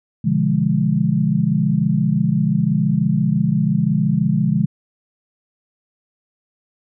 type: chord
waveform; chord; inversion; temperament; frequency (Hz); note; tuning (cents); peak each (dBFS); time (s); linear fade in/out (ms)
sine; B diminished seventh; none; equal with one note detuned; 123.47 / 146.83 / 172.71 / 207.7; B2 / D3 / F3 / Ab3; 0 / 0 / -19 / 0; -24 / -19 / -19 / -19; 0.24-4.66; 10
effects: none